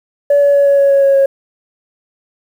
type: tone with pitch steps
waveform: sine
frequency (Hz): 572 / 568.4 / 564.8 / 561.2 / 557.6 / 554.1 / 550.6 / 547.1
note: D5 / C#5 / C#5 / C#5 / C#5 / C#5 / C#5 / C#5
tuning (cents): -46 / +43 / +32 / +21 / +10 / -1 / -12 / -23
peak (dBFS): -5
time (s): 0.3-1.26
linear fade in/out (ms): 5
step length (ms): 120
effects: tanh soft clip ceiling -4 dBFS + 7-bit